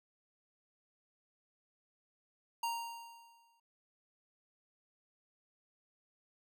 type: tone with exponential decay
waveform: square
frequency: 931 Hz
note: A#5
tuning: 2 cents flat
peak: -33 dBFS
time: 2.63-3.6 s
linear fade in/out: 5 ms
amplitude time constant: 210 ms
effects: none